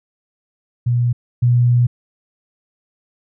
sine tone pair in turn, 121 / 121.69 Hz, B2 / B2, -35 / -25 cents, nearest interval unison, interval 10 cents, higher second, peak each -13 / -10 dBFS, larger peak second, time 0.86-1.13 / 1.42-1.87 s, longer second, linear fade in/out 10 ms, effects none

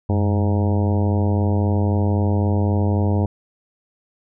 harmonic tone with a mistuned harmonic, 103.83 Hz, G#2, in tune, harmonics 1 / 2 / 3 / 4 / 5 / 6 / 7 / 8 / 9, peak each -17 / -23 / -27 / -29 / -31 / -33 / -34 / -35 / -36 dBFS, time 0.09-3.26 s, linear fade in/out 5 ms, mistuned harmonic 1, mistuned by -150 cents, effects none

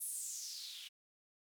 blue noise with band-pass filter sweep, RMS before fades -45 dBFS, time 0-0.89 s, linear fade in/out 20 ms, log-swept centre 11000 to 2900 Hz, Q 4.6, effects none

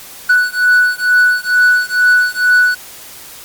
triangle beating tone pair, 1480 / 1482.2 Hz, F#6 / F#6, 0 / +3 cents, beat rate 2.2 Hz, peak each -10 dBFS, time 0.29-2.75 s, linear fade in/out 10 ms, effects white hiss -34 dBFS RMS until 3.44 s + Opus 48 kbps

